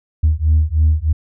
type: beating tone pair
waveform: sine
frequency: 76.3 / 79.5 Hz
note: D#2 / D#2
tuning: -33 / +38 cents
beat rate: 3.2 Hz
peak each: -13 dBFS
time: 0.23-1.13 s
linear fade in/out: 10 ms
effects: tanh soft clip ceiling -6 dBFS